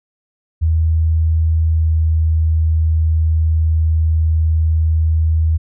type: tone with pitch glide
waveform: sine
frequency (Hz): 80.4 to 79.84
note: E2 to D#2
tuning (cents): -43 to +45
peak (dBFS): -11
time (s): 0.61-5.58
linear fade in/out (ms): 20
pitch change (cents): -12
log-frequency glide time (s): 1.7-1.9
effects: none